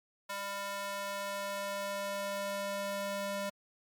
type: tone with high-pass filter sweep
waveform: square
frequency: 199.6 Hz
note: G3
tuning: 32 cents sharp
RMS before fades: -37 dBFS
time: 0.29-3.5 s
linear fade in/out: 10 ms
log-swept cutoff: 900 to 420 Hz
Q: 1.3
effects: MP3 96 kbps